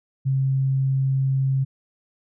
sine tone, 134.2 Hz, C3, 44 cents sharp, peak -18 dBFS, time 0.25-1.65 s, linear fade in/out 20 ms, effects none

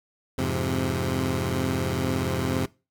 15% pulse chord, F minor, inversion none, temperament equal with one note detuned, 86.45 / 103.83 / 130.81 Hz, F2 / Ab2 / C3, -17 / 0 / 0 cents, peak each -22 / -25 / -21 dBFS, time 0.38-2.66 s, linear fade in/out 5 ms, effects noise-tail reverb RT60 0.3 s tail -22 dB re dry

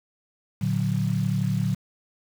sine chord, Bb augmented, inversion none, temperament equal with one note detuned, 114.67 / 146.83 / 185 Hz, Bb2 / D3 / F#3, -28 / 0 / 0 cents, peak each -26 dBFS, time 0.61-1.75 s, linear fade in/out 10 ms, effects 7-bit

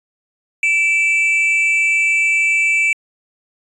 triangle tone pair together, 2324 / 2651 Hz, D7 / E7, -19 / +9 cents, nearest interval major second, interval 228 cents, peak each -12 / -17 dBFS, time 0.63-2.93 s, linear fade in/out 2 ms, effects resampled to 24000 Hz

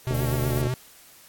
square tone with vibrato, 125 Hz, B2, 21 cents sharp, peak -25 dBFS, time 0.07-0.74 s, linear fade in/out 0 ms, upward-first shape sine, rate 8 Hz, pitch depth 49 cents each way
click train, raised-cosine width 2 ms, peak -16 dBFS, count 42, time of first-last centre 0.11-0.67 s, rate 73.2 Hz
violet noise, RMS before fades -36 dBFS, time 0.14-0.62 s, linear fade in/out 5 ms
effects white hiss -51 dBFS RMS until 1.28 s + AAC 64 kbps

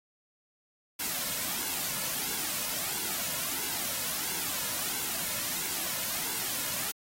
white noise with flanger, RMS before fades -33 dBFS, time 0.99-6.92 s, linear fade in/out 10 ms, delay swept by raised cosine 1.6 to 2.6 ms, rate 1.5 Hz, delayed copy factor -0.55, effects AAC 48 kbps

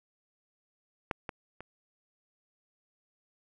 clicks, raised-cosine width 0.5 ms, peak -15 / -21 / -28 dBFS, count 3, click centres 1.112 / 1.292 / 1.606 s, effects none

